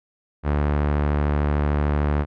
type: tone with low-pass filter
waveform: sawtooth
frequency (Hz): 73.4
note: D2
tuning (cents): 0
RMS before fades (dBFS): -21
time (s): 0.43-2.26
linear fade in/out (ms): 50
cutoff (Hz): 1600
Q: 0.96
effects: none